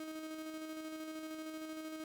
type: tone with tremolo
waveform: 35% pulse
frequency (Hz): 314.5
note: D#4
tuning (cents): +19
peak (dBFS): -40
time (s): 0-2.04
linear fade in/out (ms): 2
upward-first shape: square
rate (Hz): 13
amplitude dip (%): 30
effects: none